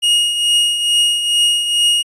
45% pulse tone with tremolo, 2869 Hz, F7, 46 cents sharp, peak -9 dBFS, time 0.02-2.03 s, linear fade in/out 20 ms, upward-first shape triangle, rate 2.3 Hz, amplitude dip 60%, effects resampled to 24000 Hz

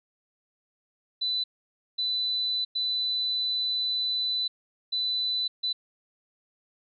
sine tone bursts at uneven times, 3995 Hz, B7, 19 cents sharp, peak -25 dBFS, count 5, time 1.21-1.44 / 1.98-2.65 / 2.75-4.48 / 4.92-5.48 / 5.63-5.73 s, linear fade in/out 10 ms, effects none

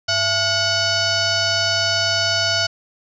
sine tone with frequency modulation, 2976 Hz, F#7, 9 cents sharp, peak -16 dBFS, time 0.08-2.67 s, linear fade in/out 10 ms, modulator 769 Hz, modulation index 3.4, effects none

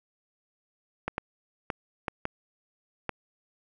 clicks, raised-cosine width 0.5 ms, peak -14 dBFS, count 6, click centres 1.08 / 1.181 / 1.702 / 2.082 / 2.254 / 3.093 s, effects none

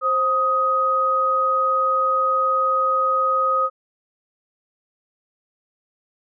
sine tone pair together, 527.2 / 1254 Hz, C5 / D#6, +13 / +13 cents, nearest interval octave + minor third, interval 1500 cents, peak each -24 / -17 dBFS, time 0.01-3.7 s, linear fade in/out 50 ms, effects none

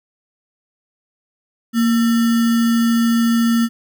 sine tone with sample-and-hold, 231.9 Hz, A#3, 9 cents flat, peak -12 dBFS, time 1.73-3.69 s, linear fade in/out 50 ms, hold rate 1575 Hz, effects none

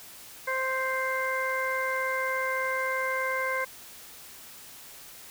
harmonic tone, 523.3 Hz, C5, in tune, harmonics 1 / 2 / 3 / 4, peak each -32 / -32 / -32 / -32 dBFS, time 0.47-3.65 s, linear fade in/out 10 ms, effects white hiss -47 dBFS RMS until 5.3 s

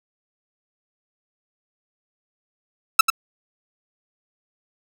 sawtooth tone with echo, 1318.5 Hz, E6, in tune, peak -3 dBFS, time 2.99-3.01 s, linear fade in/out 5 ms, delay 92 ms, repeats 1, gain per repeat -8 dB, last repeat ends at 3.102 s, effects none

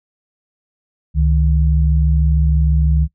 sine tone pair together, 69.29 / 155.56 Hz, C#2 / D#3, 0 / 0 cents, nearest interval octave + major second, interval 1400 cents, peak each -12 / -17 dBFS, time 1.14-3.08 s, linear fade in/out 50 ms, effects noise-tail reverb RT60 0.1 s tail -21 dB re dry

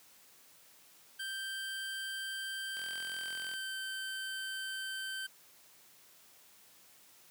25% pulse tone with pitch glide, 1568 to 1549.1 Hz, G6 to G6, 0 to -21 cents, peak -34 dBFS, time 1.19-5.27 s, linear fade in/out 10 ms, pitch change -21 cents, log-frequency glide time 2.93-3.77 s
click train, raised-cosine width 0.2 ms, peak -31 dBFS, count 34, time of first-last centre 2.77-3.537 s, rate 43 Hz
effects white hiss -61 dBFS RMS until 7.3 s + high-pass 100 Hz 12 dB/octave

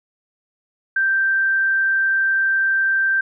sine tone, 1568 Hz, G6, in tune, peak -15 dBFS, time 0.96-3.21 s, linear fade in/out 5 ms, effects none

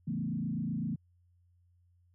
sine tone with frequency modulation, 193.9 Hz, G3, 19 cents flat, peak -31 dBFS, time 0.07-0.96 s, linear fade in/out 10 ms, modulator 27.9 Hz, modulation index 2, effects added 88 Hz sine -64 dBFS peak until 2.14 s

